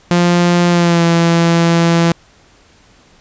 sawtooth tone with pitch glide, 174.61 to 168.37 Hz, F3 to E3, 0 to +37 cents, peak -5 dBFS, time 0.11-2.12 s, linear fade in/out 0 ms, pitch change -63 cents, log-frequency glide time 0.69-1.04 s, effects pink hiss -48 dBFS RMS until 3.2 s + resampled to 16000 Hz

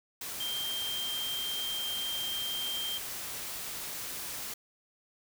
sine tone in noise, 3168 Hz, G7, 18 cents sharp, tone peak -33 dBFS, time 0.4-2.98 s, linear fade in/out 5 ms, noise white, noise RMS -39 dBFS, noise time 0.21-4.54 s, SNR +3 dB, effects none

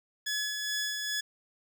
15% pulse tone with tremolo, 1700 Hz, G#6, 40 cents sharp, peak -23 dBFS, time 0.26-1.21 s, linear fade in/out 10 ms, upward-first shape sine, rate 2.4 Hz, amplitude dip 35%, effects none

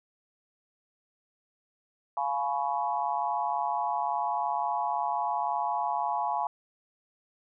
sine chord, C# dominant seventh, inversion first, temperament equal with one note detuned, 698.5 / 844.2 / 987.8 / 1108.7 Hz, E#5 / G#5 / B5 / C#6, 0 / +28 / 0 / 0 cents, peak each -33 / -30 / -32 / -36 dBFS, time 2.17-6.47 s, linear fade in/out 2 ms, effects none

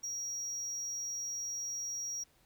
triangle tone, 5680 Hz, F8, 28 cents sharp, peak -35 dBFS, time 0.03-2.24 s, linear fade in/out 10 ms, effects pink hiss -68 dBFS RMS until 2.45 s

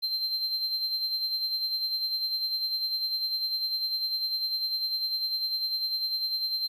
triangle tone with tremolo, 4130 Hz, C8, 23 cents flat, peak -24 dBFS, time 0.02-6.68 s, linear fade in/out 20 ms, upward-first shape sine, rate 10 Hz, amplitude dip 50%, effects 11-bit

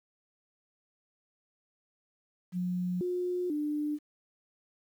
sine tone with pitch steps, 180 / 359 / 297.8 Hz, F#3 / F4 / D4, -47 / +48 / +24 cents, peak -29 dBFS, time 2.52-3.99 s, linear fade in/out 50 ms, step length 490 ms, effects 10-bit

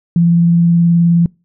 sine tone with vibrato, 170.2 Hz, F3, 44 cents flat, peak -7 dBFS, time 0.16-1.26 s, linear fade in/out 2 ms, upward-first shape sine, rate 19 Hz, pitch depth 14 cents each way, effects noise-tail reverb RT60 0.3 s tail -26 dB re dry

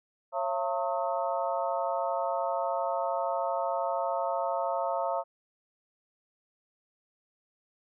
harmonic tone with a mistuned harmonic, 181.5 Hz, F#3, 33 cents flat, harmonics 3 / 4 / 5 / 6 / 7, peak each -33 / -31 / -33 / -39 / -38 dBFS, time 0.32-5.24 s, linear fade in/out 50 ms, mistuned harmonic 4, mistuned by -120 cents, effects none

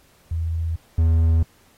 sine / triangle tone pair in turn, 82.2 / 81.63 Hz, E2 / E2, -4 / -16 cents, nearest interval unison, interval 12 cents, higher first, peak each -21 / -12 dBFS, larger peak second, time 0.31-0.76 / 0.98-1.43 s, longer neither, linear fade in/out 5 ms, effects pink hiss -57 dBFS RMS until 1.77 s + AAC 48 kbps

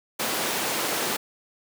pink high-pass noise, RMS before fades -27 dBFS, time 0.19-1.17 s, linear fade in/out 10 ms, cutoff 320 Hz, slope 12 dB/octave, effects none

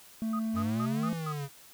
triangle tone, 222.1 Hz, A3, 16 cents sharp, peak -27 dBFS, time 0.22-1.13 s, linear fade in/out 0 ms
sine tone bursts, 1244.5 Hz, D#6, in tune, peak -34 dBFS, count 5, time 0.33-1.325 s, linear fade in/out 5 ms, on 63 ms, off 170 ms
square exponential two-way sweep, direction up then down, 87.31 to 170.4 to 136.5 Hz, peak -34 dBFS, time 0.53-1.49 s, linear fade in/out 50 ms, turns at 1.11 s
effects white hiss -54 dBFS RMS until 1.73 s

